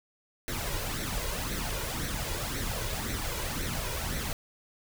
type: noise with flanger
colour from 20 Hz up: pink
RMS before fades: -33 dBFS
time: 0.48-4.33 s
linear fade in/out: 0 ms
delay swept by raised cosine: 0.5 to 2.1 ms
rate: 1.9 Hz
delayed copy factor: +0.6
effects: none